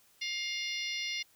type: harmonic tone with a mistuned harmonic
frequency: 706 Hz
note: F5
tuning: 19 cents sharp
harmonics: 3 / 4 / 5 / 6 / 7 / 8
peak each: -37 / -40 / -41 / -44 / -43 / -44 dBFS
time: 0.21-1.23 s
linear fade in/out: 10 ms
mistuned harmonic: 7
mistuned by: +21 cents
effects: white hiss -65 dBFS RMS until 1.35 s